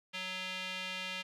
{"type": "tone with band-pass filter", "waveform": "square", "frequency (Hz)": 185.7, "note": "F#3", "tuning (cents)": 7, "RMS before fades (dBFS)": -40, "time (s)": [0.13, 1.23], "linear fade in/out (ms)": 20, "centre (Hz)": 2900, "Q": 2.4, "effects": []}